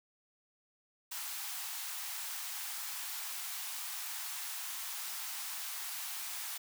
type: high-pass noise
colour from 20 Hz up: white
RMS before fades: -41 dBFS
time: 1.11-6.58 s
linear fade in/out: 10 ms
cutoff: 740 Hz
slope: 48 dB/octave
effects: none